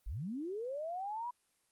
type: linear sweep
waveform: sine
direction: up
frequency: 32.29 to 992 Hz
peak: -37 dBFS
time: 0.06-1.31 s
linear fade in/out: 10 ms
effects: white hiss -75 dBFS RMS until 1.71 s + Opus 24 kbps